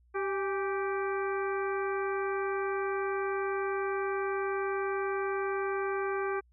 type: harmonic tone with a mistuned harmonic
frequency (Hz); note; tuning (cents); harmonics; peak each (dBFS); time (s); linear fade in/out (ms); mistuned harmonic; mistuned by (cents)
390; G4; -9; 1 / 2 / 3 / 4 / 5 / 6; -31 / -39 / -37 / -39 / -46 / -45; 0.14-6.41; 20; 2; +66
effects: added 60 Hz sine -61 dBFS peak until 6.52 s